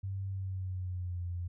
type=tone with pitch glide; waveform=sine; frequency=96.9 to 87.84 Hz; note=G2 to F2; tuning=-20 to +11 cents; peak=-34 dBFS; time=0.03-1.48 s; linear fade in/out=10 ms; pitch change=-169 cents; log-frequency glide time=0.28-1.24 s; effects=none